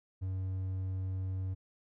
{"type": "tone", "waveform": "triangle", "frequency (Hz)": 94.1, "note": "F#2", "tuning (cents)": 30, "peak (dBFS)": -31, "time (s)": [0.21, 1.55], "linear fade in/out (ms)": 20, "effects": []}